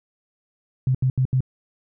sine tone bursts, 129.7 Hz, C3, 15 cents flat, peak -16 dBFS, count 4, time 0.87-1.406 s, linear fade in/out 2 ms, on 77 ms, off 76 ms, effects none

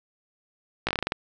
slowing click train, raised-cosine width 0.3 ms, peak -9 dBFS, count 9, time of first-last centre 0.87-1.121 s, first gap 17 ms, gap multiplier 1.17, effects none

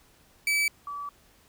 40% pulse / sine tone pair in turn, 2300 / 1150 Hz, D7 / D6, -37 / -37 cents, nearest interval octave, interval 1200 cents, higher first, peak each -22 / -33 dBFS, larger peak first, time 0.47-0.68 / 0.87-1.09 s, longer second, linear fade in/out 2 ms, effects pink hiss -60 dBFS RMS until 1.48 s

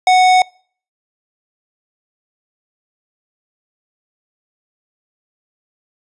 sine tone with hard clipping, 739 Hz, F#5, 2 cents flat, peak -9 dBFS, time 0.07-0.42 s, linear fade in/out 2 ms, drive 15 dB, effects noise-tail reverb RT60 0.5 s tail -26 dB re dry + resampled to 24000 Hz

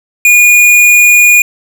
square tone, 2440 Hz, D#7, 34 cents flat, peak -3 dBFS, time 0.25-1.42 s, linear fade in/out 2 ms, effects none

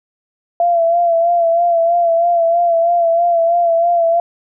sine tone with vibrato, 680 Hz, F5, 46 cents flat, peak -10 dBFS, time 0.6-4.2 s, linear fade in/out 2 ms, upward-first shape sine, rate 3.1 Hz, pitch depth 42 cents each way, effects none

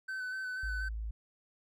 triangle tone with vibrato, 1520 Hz, F#6, 46 cents sharp, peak -34 dBFS, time 0.08-0.89 s, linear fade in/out 10 ms, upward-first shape square, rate 4.1 Hz, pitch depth 18 cents each way
sine tone, 54.5 Hz, A1, 16 cents flat, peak -35 dBFS, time 0.63-1.11 s, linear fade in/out 5 ms
effects none

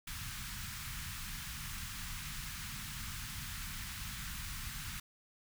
pink band-stop noise, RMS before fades -43 dBFS, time 0.07-5 s, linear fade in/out 5 ms, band 190 to 1200 Hz, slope 24 dB/octave, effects none

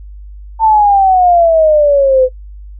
sine exponential sweep, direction down, 900 to 504 Hz, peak -5 dBFS, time 0.59-2.29 s, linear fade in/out 50 ms, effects noise-tail reverb RT60 0.1 s tail -19 dB re dry + added 50 Hz sine -28 dBFS peak until 2.79 s

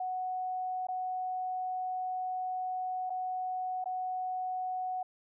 sine tone with dropouts, 740 Hz, F#5, in tune, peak -32 dBFS, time 0-5.03 s, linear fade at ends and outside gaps 5 ms, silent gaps 0.87-0.885 / 3.097-3.102 / 3.842-3.857 s, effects none

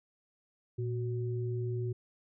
sine tone pair together, 116.54 / 370 Hz, A#2 / F#4, 0 / 0 cents, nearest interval octave + minor sixth, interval 2000 cents, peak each -32 / -38 dBFS, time 0.78-1.93 s, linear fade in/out 10 ms, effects none

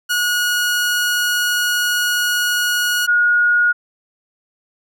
sawtooth / sine tone pair in turn, 1451 / 1441.8 Hz, F#6 / F#6, -34 / -45 cents, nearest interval unison, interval 11 cents, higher first, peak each -12 / -11 dBFS, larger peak second, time 0.09-3.07 / 3.07-3.73 s, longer first, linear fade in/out 20 ms, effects none

